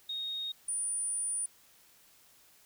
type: tone pair in turn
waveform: sine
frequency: 3729 / 9396 Hz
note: A#7 / D9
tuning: 0 / 0 cents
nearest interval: octave + major third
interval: 1600 cents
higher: second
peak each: -34 / -31 dBFS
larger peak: second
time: 0.09-0.52 / 0.68-1.46 s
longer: second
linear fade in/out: 5 ms
effects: white hiss -62 dBFS RMS until 2.65 s